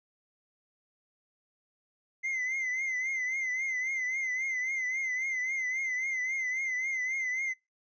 triangle tone with vibrato, 2064 Hz, C7, 24 cents flat, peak -28 dBFS, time 2.23-7.54 s, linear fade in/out 20 ms, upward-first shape triangle, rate 3.7 Hz, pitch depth 78 cents each way, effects noise-tail reverb RT60 0.2 s tail -23 dB re dry + resampled to 16000 Hz

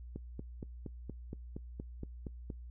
click train, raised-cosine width 3 ms, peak -28 dBFS, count 11, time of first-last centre 0.16-2.502 s, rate 4.27 Hz, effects noise-tail reverb RT60 0.1 s tail -21 dB re dry + added 60 Hz sine -45 dBFS peak until 2.7 s

